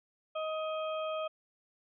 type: harmonic tone with a mistuned harmonic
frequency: 628 Hz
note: D#5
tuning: 16 cents sharp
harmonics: 1 / 2 / 4 / 5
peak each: -34 / -39 / -47 / -47 dBFS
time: 0.35-1.28 s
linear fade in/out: 10 ms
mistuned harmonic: 5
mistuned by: +34 cents
effects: none